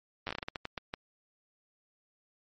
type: slowing click train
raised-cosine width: 0.3 ms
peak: -19 dBFS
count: 13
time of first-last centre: 0.27-0.939 s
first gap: 9 ms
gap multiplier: 1.3
effects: MP3 32 kbps